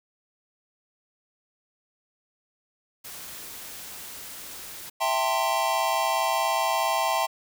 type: noise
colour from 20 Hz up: white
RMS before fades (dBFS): -40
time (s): 3.04-4.9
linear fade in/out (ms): 10
type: chord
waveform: square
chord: A minor seventh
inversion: second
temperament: equal with one note detuned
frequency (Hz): 659.3 / 784 / 901.1 / 1046.5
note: E5 / G5 / A5 / C6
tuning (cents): 0 / 0 / +41 / 0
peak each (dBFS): -29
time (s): 5-7.27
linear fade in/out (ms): 20
effects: none